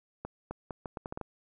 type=accelerating click train; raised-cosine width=1 ms; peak=-23 dBFS; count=9; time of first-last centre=0.25-1.213 s; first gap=260 ms; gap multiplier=0.76; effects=none